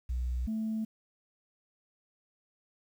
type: tone pair in turn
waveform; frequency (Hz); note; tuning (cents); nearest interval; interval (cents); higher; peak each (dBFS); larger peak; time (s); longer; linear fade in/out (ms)
sine; 61.74 / 220; B1 / A3; 0 / 0; octave + minor seventh; 2200; second; -28 / -29; first; 0.09-0.47 / 0.47-0.85; neither; 10
effects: tanh soft clip ceiling -27 dBFS + 10-bit